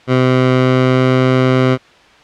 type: tone with pitch glide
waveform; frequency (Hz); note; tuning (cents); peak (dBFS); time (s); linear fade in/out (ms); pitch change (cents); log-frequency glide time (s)
15% pulse; 128.3 to 129.12; C3 to C3; -34 to -23; -3; 0.07-1.78; 50; +11; 0.49-1.18
effects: white hiss -44 dBFS RMS until 2.23 s + low-pass 3000 Hz 12 dB/octave